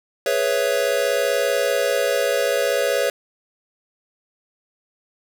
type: chord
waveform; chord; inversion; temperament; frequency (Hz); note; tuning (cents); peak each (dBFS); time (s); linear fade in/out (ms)
square; C# minor seventh; second; equal with one note detuned; 418.2 / 493.9 / 554.4 / 659.3; G#4 / B4 / C#5 / E5; +12 / 0 / 0 / 0; -27 / -24 / -22 / -27; 0.26-3.1; 2
effects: none

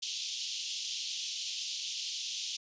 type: band-pass noise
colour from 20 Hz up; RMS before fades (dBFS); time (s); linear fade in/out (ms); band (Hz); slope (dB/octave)
pink; -38; 0.02-2.57; 10; 2900 to 6700; 48
effects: resampled to 16000 Hz

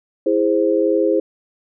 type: chord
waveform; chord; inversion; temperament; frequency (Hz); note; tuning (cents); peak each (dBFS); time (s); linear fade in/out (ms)
sine; E augmented; none; equal with one note detuned; 329.6 / 411.7 / 523.3; E4 / G#4 / B#4; 0 / -15 / 0; -18; 0.26-1.2; 5
effects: none

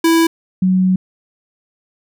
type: tone pair in turn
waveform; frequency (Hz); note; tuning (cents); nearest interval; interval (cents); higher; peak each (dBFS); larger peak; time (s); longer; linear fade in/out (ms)
square / sine; 329.6 / 185.89; E4 / F#3; 0 / +8; minor seventh; 992; first; -10; neither; 0.04-0.27 / 0.62-0.96; second; 5
effects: none

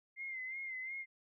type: tone with vibrato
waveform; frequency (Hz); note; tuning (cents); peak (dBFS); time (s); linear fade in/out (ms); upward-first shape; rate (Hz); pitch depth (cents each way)
sine; 2089; C7; -3; -40; 0.16-1.06; 50; sine; 2.8; 55
effects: none

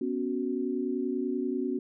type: chord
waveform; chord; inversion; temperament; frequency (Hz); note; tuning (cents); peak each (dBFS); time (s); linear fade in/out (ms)
sine; B suspended second; none; equal; 246.9 / 277.2 / 370; B3 / C#4 / F#4; 0 / 0 / 0; -32; 0.01-1.79; 5
effects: none

